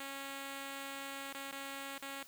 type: tone with dropouts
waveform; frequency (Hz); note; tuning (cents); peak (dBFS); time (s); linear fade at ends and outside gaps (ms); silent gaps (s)
5% pulse; 274.9; C#4; -14; -31; 0-2.23; 2; 1.328-1.347 / 1.514-1.524 / 1.98-2.023
effects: white hiss -58 dBFS RMS until 2.27 s